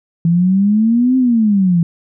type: exponential two-way sweep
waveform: sine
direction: up then down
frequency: 164.81 to 262.2 to 164.81 Hz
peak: -9 dBFS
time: 0.25-1.83 s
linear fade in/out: 2 ms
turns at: 1.17 s
effects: none